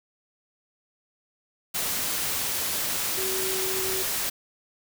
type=tone in noise; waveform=sine; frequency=378.7 Hz; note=F#4; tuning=40 cents sharp; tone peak=-31 dBFS; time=3.17-4.03 s; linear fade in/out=10 ms; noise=white; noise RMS=-28 dBFS; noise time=1.74-4.3 s; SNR=-6 dB; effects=none